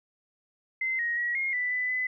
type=tone with pitch steps; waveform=sine; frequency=2066 / 1881 / 1915 / 2141 / 1983 / 1997 / 2010 Hz; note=C7 / A#6 / A#6 / C7 / B6 / B6 / B6; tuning=-22 / +15 / +46 / +39 / +7 / +19 / +30 cents; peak=-26 dBFS; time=0.81-2.07 s; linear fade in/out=5 ms; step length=180 ms; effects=none